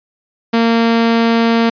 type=tone; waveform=sawtooth; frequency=230 Hz; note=A#3; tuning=23 cents flat; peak=-6 dBFS; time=0.53-1.7 s; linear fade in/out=10 ms; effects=resampled to 11025 Hz